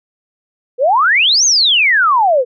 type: exponential two-way sweep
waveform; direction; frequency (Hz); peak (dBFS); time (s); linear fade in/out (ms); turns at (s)
sine; up then down; 469.2 to 6610 to 469.2; -8; 0.78-2.45; 50; 1.45
effects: none